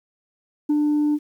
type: tone with ADSR envelope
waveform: sine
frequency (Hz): 297.2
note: D4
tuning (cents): +21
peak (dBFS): -13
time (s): 0.69-1.19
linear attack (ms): 11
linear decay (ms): 41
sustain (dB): -2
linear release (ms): 50
effects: tanh soft clip ceiling -15 dBFS + 9-bit